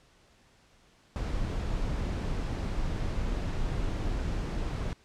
brown noise, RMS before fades -31 dBFS, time 1.16-4.93 s, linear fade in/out 0 ms, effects pink hiss -62 dBFS RMS until 5.04 s + low-pass 7000 Hz 12 dB/octave

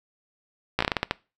slowing click train, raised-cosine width 0.3 ms, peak -6 dBFS, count 9, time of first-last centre 0.79-1.11 s, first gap 15 ms, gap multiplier 1.27, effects noise-tail reverb RT60 0.3 s tail -22 dB re dry

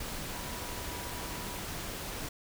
sine tone in noise, 973 Hz, B5, 26 cents flat, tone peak -48 dBFS, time 0.33-1.6 s, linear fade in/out 5 ms, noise pink, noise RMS -39 dBFS, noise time 0-2.29 s, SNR -12 dB, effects none

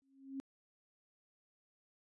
sine tone with exponential growth, 270.4 Hz, C#4, 43 cents flat, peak -37 dBFS, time 0.02-0.4 s, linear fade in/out 0 ms, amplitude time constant 81 ms, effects resampled to 24000 Hz

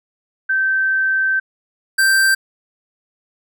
sine / square tone pair in turn, 1551 / 1567.2 Hz, G6 / G6, -19 / -1 cents, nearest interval unison, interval 18 cents, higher second, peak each -14 / -12 dBFS, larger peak second, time 0.49-1.4 / 1.98-2.35 s, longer first, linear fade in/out 10 ms, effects none

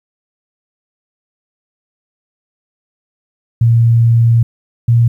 sine tone pair in turn, 116.2 / 117.55 Hz, A#2 / A#2, -5 / +15 cents, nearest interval unison, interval 20 cents, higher second, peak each -6 dBFS, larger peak neither, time 3.61-4.43 / 4.88-5.08 s, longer first, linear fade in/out 5 ms, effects 8-bit

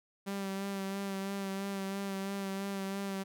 sawtooth tone with vibrato, 195.8 Hz, G3, 2 cents flat, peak -31 dBFS, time 0.26-3.24 s, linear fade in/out 20 ms, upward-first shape sine, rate 3 Hz, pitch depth 24 cents each way, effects none

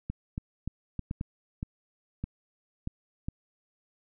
clicks, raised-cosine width 5 ms, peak -20 dBFS, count 10, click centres 0.1 / 0.379 / 0.676 / 0.993 / 1.111 / 1.211 / 1.629 / 2.24 / 2.874 / 3.285 s, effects none

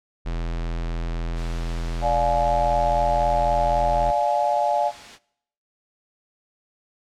square tone, 41.94 Hz, E1, 31 cents sharp, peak -25 dBFS, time 0.25-4.12 s, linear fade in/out 20 ms
white noise, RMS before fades -40 dBFS, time 1.34-5.19 s, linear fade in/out 50 ms
sine chord, D diminished, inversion none, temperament just, 587.3 / 704.8 / 845.8 Hz, D5 / F5 / Ab5, 0 / +16 / +31 cents, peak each -23 dBFS, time 2.01-4.92 s, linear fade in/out 50 ms
effects noise-tail reverb RT60 0.7 s tail -21 dB re dry + low-pass 5000 Hz 12 dB/octave

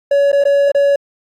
triangle tone with dropouts, 564 Hz, C#5, 30 cents sharp, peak -7 dBFS, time 0.11-0.96 s, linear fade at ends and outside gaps 5 ms, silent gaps 0.319-0.328 / 0.44-0.452 / 0.718-0.747 s, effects AAC 48 kbps

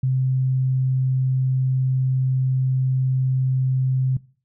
sine tone, 130.4 Hz, C3, 5 cents flat, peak -17 dBFS, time 0.03-4.17 s, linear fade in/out 5 ms, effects noise-tail reverb RT60 0.4 s tail -21 dB re dry

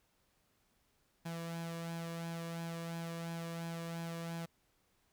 sawtooth tone with flanger, 167 Hz, E3, 23 cents sharp, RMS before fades -42 dBFS, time 1.25-4.46 s, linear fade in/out 10 ms, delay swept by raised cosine 1.2 to 1.78 ms, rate 2.9 Hz, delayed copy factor +0.55, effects pink hiss -75 dBFS RMS until 5.12 s

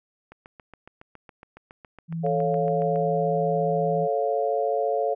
click train, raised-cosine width 0.5 ms, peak -29 dBFS, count 20, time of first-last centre 0.32-2.959 s, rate 7.2 Hz
sine tone with vibrato, 164.81 Hz, E3, in tune, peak -27 dBFS, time 2.08-4.08 s, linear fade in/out 50 ms, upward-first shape square, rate 17 Hz, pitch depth 12 cents each way
sine chord, A augmented, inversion none, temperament equal, 440 / 554.4 / 698.5 Hz, A4 / C#5 / E#5, 0 / 0 / 0 cents, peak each -26 dBFS, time 2.23-5.15 s, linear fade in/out 20 ms
effects none

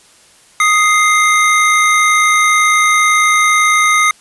square tone pair together, 1246 / 2096 Hz, D#6 / C7, +2 / +2 cents, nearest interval major sixth, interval 900 cents, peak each -12 dBFS, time 0.6-4.11 s, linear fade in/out 2 ms, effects white hiss -46 dBFS RMS until 4.2 s + resampled to 24000 Hz

